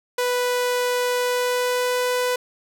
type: tone with pitch glide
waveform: sawtooth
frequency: 493.9 to 497.3 Hz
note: B4 to B4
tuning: 0 to +12 cents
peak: -16 dBFS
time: 0.18-2.36 s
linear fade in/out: 5 ms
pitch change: +12 cents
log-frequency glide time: 1.18-2.03 s
effects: none